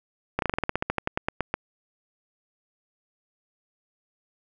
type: slowing click train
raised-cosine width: 0.5 ms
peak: -9 dBFS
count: 17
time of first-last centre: 0.39-1.54 s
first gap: 32 ms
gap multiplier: 1.1
effects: none